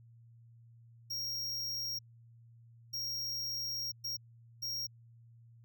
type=tone bursts at uneven times; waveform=square; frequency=5588 Hz; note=F8; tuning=in tune; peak=-36 dBFS; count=4; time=1.1-1.99 / 2.93-3.92 / 4.04-4.17 / 4.62-4.87 s; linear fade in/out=10 ms; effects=added 116 Hz sine -56 dBFS peak until 5.64 s